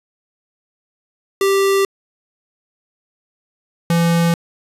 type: tone pair in turn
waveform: square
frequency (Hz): 392 / 168.96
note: G4 / E3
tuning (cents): 0 / +43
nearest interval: octave + minor third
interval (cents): 1457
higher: first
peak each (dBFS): -13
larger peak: neither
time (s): 1.41-1.85 / 3.9-4.34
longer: neither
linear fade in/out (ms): 2
effects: resampled to 32000 Hz + 7-bit